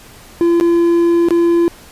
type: tone with dropouts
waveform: triangle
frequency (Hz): 340.9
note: F4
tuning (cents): -42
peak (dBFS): -7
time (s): 0.41-1.68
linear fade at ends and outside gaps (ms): 0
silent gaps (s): 0.6-0.61 / 1.286-1.307
effects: pink hiss -40 dBFS RMS until 1.91 s + resampled to 32000 Hz